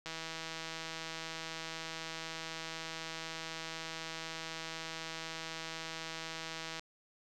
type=click train; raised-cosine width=0.2 ms; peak=-24 dBFS; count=1092; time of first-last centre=0.06-6.795 s; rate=162 Hz; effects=none